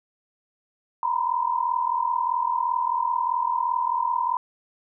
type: tone cluster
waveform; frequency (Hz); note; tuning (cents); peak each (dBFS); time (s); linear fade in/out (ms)
sine; 934 / 972 / 1017; A#5 / B5 / C6; +3 / -28 / -50; -26; 1.03-4.37; 2
effects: none